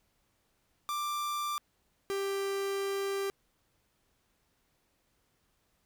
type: tone pair in turn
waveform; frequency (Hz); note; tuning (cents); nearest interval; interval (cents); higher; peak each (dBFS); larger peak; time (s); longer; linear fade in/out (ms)
45% pulse; 1180 / 393.8; D6 / G4; +8 / +8; octave + perfect fifth; 1900; first; -32 / -31; second; 0.89-1.58 / 2.1-3.3; second; 0
effects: pink hiss -74 dBFS RMS until 5.85 s